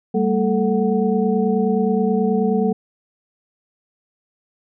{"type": "tone cluster", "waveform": "sine", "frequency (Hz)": [195.6, 225, 439.7, 741], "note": ["G3", "A3", "A4", "F#5"], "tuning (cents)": [-4, 39, -1, 2], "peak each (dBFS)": [-19, -21, -20, -27], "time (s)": [0.14, 2.73], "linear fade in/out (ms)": 10, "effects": []}